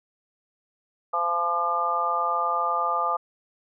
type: harmonic tone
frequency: 171.9 Hz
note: F3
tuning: 27 cents flat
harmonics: 3 / 4 / 5 / 6 / 7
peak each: -33 / -30 / -29 / -35 / -24 dBFS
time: 1.13-3.17 s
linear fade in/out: 10 ms
effects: none